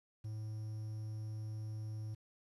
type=tone with quantisation; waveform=triangle; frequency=108.4 Hz; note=A2; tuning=25 cents flat; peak=-38 dBFS; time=0.24-2.15 s; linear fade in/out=10 ms; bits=11; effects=resampled to 32000 Hz